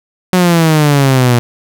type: exponential sweep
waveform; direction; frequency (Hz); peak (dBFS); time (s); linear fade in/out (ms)
sawtooth; down; 185 to 118.4; -3; 0.33-1.39; 0
effects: none